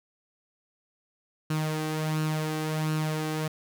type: tone with flanger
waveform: sawtooth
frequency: 155.56 Hz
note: D#3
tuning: in tune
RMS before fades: -29 dBFS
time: 1.5-3.48 s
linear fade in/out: 5 ms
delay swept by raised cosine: 0.71 to 2.61 ms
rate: 1.4 Hz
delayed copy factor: +0.5
effects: none